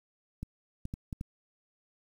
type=clicks; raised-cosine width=5 ms; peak=-24 dBFS; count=5; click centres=0.43 / 0.854 / 0.939 / 1.128 / 1.211 s; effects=9-bit